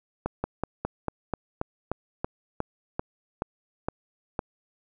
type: slowing click train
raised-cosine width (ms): 1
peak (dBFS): -13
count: 14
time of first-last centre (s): 0.26-4.392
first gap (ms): 180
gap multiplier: 1.09
effects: none